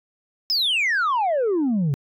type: exponential sweep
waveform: sine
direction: down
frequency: 5300 to 131.7 Hz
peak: -16 dBFS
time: 0.5-1.94 s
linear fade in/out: 0 ms
effects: tanh soft clip ceiling -17 dBFS

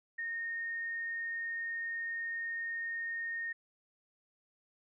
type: tone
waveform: sine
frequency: 1844 Hz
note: A#6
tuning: 19 cents flat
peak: -35 dBFS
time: 0.18-3.53 s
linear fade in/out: 10 ms
effects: none

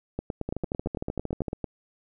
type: two click trains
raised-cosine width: 2 ms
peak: -16 / -17 dBFS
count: 14 / 14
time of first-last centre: 0.19-1.643 / 0.49-1.482 s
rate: 8.95 / 13.1 Hz
effects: none

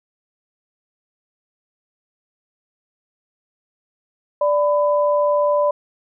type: tone pair together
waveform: sine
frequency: 587.3 / 1000.8 Hz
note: D5 / B5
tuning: 0 / +23 cents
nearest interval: major sixth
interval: 923 cents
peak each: -15 / -21 dBFS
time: 4.41-5.71 s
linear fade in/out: 5 ms
effects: none

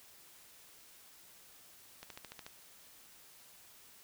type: click train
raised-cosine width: 0.2 ms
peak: -29 dBFS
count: 7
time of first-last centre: 2.03-2.465 s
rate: 13.8 Hz
effects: white hiss -59 dBFS RMS until 4.03 s

